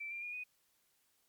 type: tone with pitch steps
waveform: sine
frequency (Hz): 2331 / 2381 / 2433 / 2485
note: D7 / D7 / D#7 / D#7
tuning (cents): -14 / +23 / -39 / -3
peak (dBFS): -40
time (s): 0-0.44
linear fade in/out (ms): 10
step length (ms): 110
effects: white hiss -75 dBFS RMS until 1.28 s + MP3 96 kbps